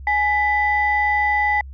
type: tone pair together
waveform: sine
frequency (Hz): 835.4 / 1987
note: G#5 / B6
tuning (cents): +10 / +10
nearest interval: octave + minor third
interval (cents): 1500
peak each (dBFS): -18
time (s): 0.07-1.61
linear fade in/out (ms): 2
effects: tanh soft clip ceiling -8 dBFS + added 67 Hz sine -33 dBFS peak until 1.73 s